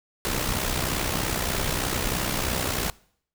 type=noise with amplitude modulation; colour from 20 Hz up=pink; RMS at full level=-24 dBFS; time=0.25-2.9 s; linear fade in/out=0 ms; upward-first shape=sine; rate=63.2 Hz; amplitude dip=60%; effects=noise-tail reverb RT60 0.6 s tail -23 dB re dry